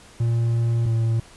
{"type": "tone pair in turn", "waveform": "triangle", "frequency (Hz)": [116.54, 113.94], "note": ["A#2", "A#2"], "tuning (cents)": [0, -39], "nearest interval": "unison", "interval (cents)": 39, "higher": "first", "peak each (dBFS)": -16, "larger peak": "neither", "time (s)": [[0.2, 0.86], [0.86, 1.2]], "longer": "first", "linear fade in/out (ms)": 5, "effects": ["pink hiss -48 dBFS RMS until 1.36 s", "resampled to 24000 Hz"]}